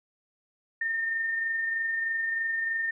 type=tone with amplitude modulation; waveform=sine; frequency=1817 Hz; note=A#6; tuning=45 cents flat; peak=-25 dBFS; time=0.81-2.91 s; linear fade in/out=5 ms; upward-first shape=sine; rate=23.2 Hz; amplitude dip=30%; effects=none